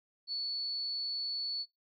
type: tone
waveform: sine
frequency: 4435 Hz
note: C#8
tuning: in tune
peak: -33 dBFS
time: 0.27-1.66 s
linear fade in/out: 50 ms
effects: noise-tail reverb RT60 0.2 s tail -26 dB re dry